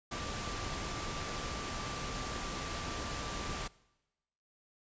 sine tone in noise, 1174.7 Hz, D6, in tune, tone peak -45 dBFS, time 0.11-3.68 s, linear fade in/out 10 ms, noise pink, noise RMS -39 dBFS, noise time 0.11-3.68 s, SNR -9 dB, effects noise-tail reverb RT60 1.0 s tail -22 dB re dry + resampled to 16000 Hz

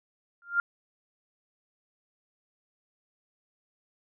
sine tone with exponential growth, 1396.9 Hz, F6, in tune, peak -18 dBFS, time 0.42-0.6 s, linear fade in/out 1 ms, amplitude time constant 38 ms, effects none

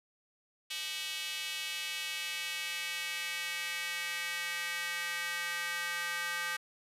square tone with high-pass filter sweep, 173 Hz, F3, 16 cents flat, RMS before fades -37 dBFS, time 0.7-6.57 s, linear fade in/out 10 ms, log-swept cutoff 3000 to 1600 Hz, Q 2.2, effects resampled to 32000 Hz

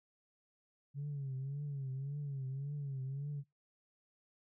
sine tone with vibrato, 138.59 Hz, C#3, in tune, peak -36 dBFS, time 0.94-3.44 s, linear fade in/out 50 ms, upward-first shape triangle, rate 1.8 Hz, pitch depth 110 cents each way, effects noise-tail reverb RT60 0.2 s tail -25 dB re dry + tanh soft clip ceiling -35 dBFS

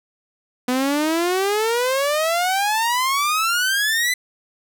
sawtooth exponential sweep, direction up, 246.9 to 2029 Hz, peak -14 dBFS, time 0.68-4.14 s, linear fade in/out 5 ms, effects none

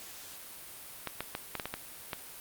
clicks, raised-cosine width 0.3 ms, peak -18 dBFS, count 8, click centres 1.073 / 1.206 / 1.351 / 1.553 / 1.598 / 1.656 / 1.74 / 2.132 s, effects white hiss -47 dBFS RMS until 2.4 s + Opus 48 kbps

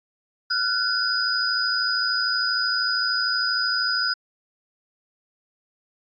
sine tone cluster, 1377 / 1490 / 4962 Hz, F6 / F#6 / D#8, -25 / +12 / -6 cents, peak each -29 / -25 / -23 dBFS, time 0.5-4.14 s, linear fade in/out 10 ms, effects AAC 64 kbps

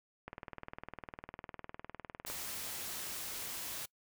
click train, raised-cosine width 0.5 ms, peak -28 dBFS, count 41, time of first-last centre 0.28-2.3 s, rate 19.8 Hz
white noise, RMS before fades -42 dBFS, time 2.26-3.86 s, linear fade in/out 10 ms
effects noise-tail reverb RT60 0.1 s tail -24 dB re dry

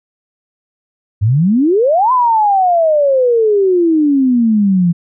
sine exponential two-way sweep, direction up then down, 96.5 to 1034 to 167.6 Hz, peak -8 dBFS, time 1.21-4.93 s, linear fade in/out 20 ms, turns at 2.12 s, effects none

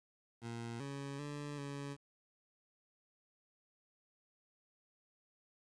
20% pulse tone with pitch steps, 116.7 / 139.5 / 145.8 / 141.3 Hz, A#2 / C#3 / D3 / C#3, +2 / +11 / -12 / +34 cents, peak -37 dBFS, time 0.41-1.97 s, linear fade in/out 50 ms, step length 390 ms, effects resampled to 22050 Hz + 11-bit

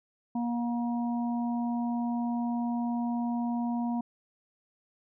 harmonic tone, 237.9 Hz, A#3, 35 cents sharp, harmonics 1 / 3 / 4, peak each -28 / -38 / -40 dBFS, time 0.35-4.01 s, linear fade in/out 5 ms, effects none

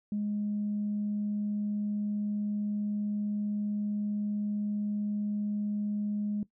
sine tone, 207.7 Hz, G#3, in tune, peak -28 dBFS, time 0.12-6.43 s, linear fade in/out 2 ms, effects noise-tail reverb RT60 0.1 s tail -18 dB re dry + tanh soft clip ceiling -24 dBFS

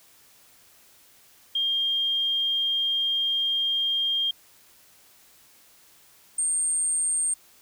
sine tone pair in turn, 3210 / 8632 Hz, G7 / C#9, +40 / -47 cents, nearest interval octave + perfect fourth, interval 1713 cents, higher second, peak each -22 dBFS, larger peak neither, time 1.55-4.31 / 6.38-7.34 s, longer first, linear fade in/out 5 ms, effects white hiss -56 dBFS RMS until 7.61 s

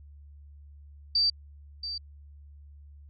sine tone with echo, 4647 Hz, D8, 19 cents flat, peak -21 dBFS, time 1.15-1.3 s, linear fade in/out 5 ms, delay 680 ms, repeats 1, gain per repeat -11 dB, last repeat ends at 1.98 s, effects added 72 Hz sine -47 dBFS peak until 3.09 s

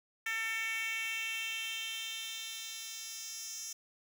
10% pulse tone with high-pass filter sweep, 448.3 Hz, A4, 32 cents sharp, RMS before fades -39 dBFS, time 0.26-3.73 s, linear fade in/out 5 ms, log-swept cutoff 1900 to 5700 Hz, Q 3.3, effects none

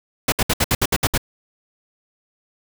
pink noise bursts, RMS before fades -17 dBFS, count 9, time 0.28-1.178 s, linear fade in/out 5 ms, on 42 ms, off 65 ms, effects none

